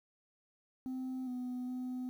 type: tone with pitch steps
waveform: sine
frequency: 258.4 / 249.7 / 252.7 Hz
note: C4 / B3 / B3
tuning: -21 / +19 / +40 cents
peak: -34 dBFS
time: 0.86-2.09 s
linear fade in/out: 0 ms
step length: 410 ms
effects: tanh soft clip ceiling -36 dBFS + 11-bit